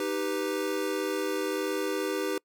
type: chord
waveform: square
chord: Eb augmented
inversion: none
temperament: equal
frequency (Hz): 311.1 / 392 / 493.9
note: Eb4 / G4 / B4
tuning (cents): 0 / 0 / 0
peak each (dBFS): -34 / -32 / -34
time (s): 0-2.38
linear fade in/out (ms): 2
effects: noise-tail reverb RT60 0.1 s tail -26 dB re dry